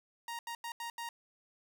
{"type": "tone bursts at uneven times", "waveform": "sawtooth", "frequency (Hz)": 935, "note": "A#5", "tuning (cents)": 5, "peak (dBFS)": -35, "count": 5, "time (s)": [[0.28, 0.39], [0.47, 0.55], [0.64, 0.72], [0.8, 0.9], [0.98, 1.09]], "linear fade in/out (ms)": 2, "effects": []}